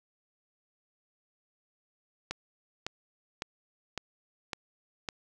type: click train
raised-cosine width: 0.2 ms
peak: -16 dBFS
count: 6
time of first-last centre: 2.31-5.088 s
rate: 1.8 Hz
effects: none